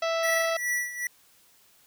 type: harmonic tone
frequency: 659.3 Hz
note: E5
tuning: in tune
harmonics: 1 / 2 / 3 / 4 / 5 / 6 / 7 / 8 / 9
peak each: -26 / -32 / -36 / -38 / -40 / -42 / -43 / -44 / -45 dBFS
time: 0.02-0.57 s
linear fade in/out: 5 ms
type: tone with tremolo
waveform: square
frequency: 1952 Hz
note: B6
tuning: 21 cents flat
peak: -25 dBFS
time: 0.23-1.07 s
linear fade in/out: 2 ms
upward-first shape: sine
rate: 2.5 Hz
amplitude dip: 75%
effects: white hiss -60 dBFS RMS until 1.86 s